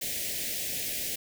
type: band-stop noise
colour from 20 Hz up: white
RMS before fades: -33 dBFS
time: 0.01-1.16 s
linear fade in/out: 10 ms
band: 690 to 1800 Hz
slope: 48 dB/octave
effects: none